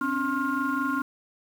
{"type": "tone cluster", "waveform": "sine", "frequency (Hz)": [262.1, 286.9, 1068, 1408], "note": ["C4", "D4", "C6", "F6"], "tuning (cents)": [3, -40, 35, 14], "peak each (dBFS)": -29, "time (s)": [0.01, 1.02], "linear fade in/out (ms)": 5, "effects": ["tanh soft clip ceiling -17 dBFS", "8-bit"]}